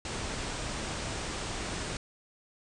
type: low-pass noise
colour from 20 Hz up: pink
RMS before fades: -36 dBFS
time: 0.05-1.97 s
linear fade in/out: 2 ms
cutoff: 9100 Hz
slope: 96 dB/octave
effects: none